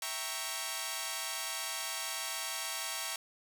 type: chord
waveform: 5% pulse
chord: E diminished seventh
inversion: none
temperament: equal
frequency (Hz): 659.3 / 784 / 932.3 / 1108.7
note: E5 / G5 / Bb5 / Db6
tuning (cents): 0 / 0 / 0 / 0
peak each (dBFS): -31 / -31 / -29 / -28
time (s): 0.02-3.16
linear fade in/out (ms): 2
effects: none